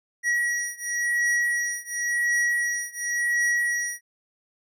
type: beating tone pair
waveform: square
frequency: 1916 / 1916.93 Hz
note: A#6 / A#6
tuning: +47 / +48 cents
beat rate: 0.93 Hz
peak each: -26 / -27 dBFS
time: 0.23-4.01 s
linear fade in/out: 50 ms
effects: low-pass 11000 Hz 12 dB/octave